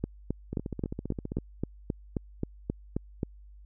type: two click trains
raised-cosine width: 3 ms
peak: -21 / -16 dBFS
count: 14 / 13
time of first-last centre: 0.53-1.385 / 0.04-3.231 s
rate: 15.2 / 3.76 Hz
effects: added 50 Hz sine -48 dBFS peak until 3.65 s